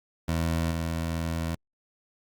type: tone with level steps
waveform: 20% pulse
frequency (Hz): 82.41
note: E2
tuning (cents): 0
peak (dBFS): -20 / -23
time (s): 0.28-1.55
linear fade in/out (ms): 5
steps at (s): 0.71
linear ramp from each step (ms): 2
effects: Opus 48 kbps